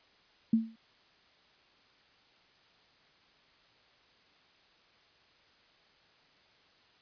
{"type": "tone with exponential decay", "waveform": "sine", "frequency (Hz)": 224.7, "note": "A3", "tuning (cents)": 37, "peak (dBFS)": -19, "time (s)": [0.53, 0.76], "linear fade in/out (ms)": 5, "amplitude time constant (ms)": 50, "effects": ["white hiss -64 dBFS RMS until 7.01 s", "resampled to 11025 Hz"]}